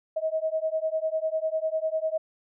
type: beating tone pair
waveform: sine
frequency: 630 / 640 Hz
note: D#5 / D#5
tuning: +21 / +49 cents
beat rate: 10 Hz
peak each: -28 dBFS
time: 0.16-2.18 s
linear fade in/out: 10 ms
effects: none